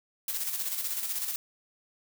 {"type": "noise with tremolo", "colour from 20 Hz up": "blue", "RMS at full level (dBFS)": -31, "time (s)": [0.28, 1.36], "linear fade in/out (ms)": 2, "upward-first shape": "square", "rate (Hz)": 16, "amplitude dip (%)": 45, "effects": []}